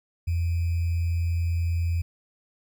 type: tone with sample-and-hold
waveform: sine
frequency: 84.7 Hz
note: E2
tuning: 48 cents sharp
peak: -22 dBFS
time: 0.27-2.02 s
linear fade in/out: 10 ms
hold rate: 2450 Hz
effects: none